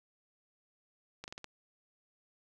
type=slowing click train; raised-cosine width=0.2 ms; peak=-26 dBFS; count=5; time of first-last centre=1.24-1.443 s; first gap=39 ms; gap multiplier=1.18; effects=none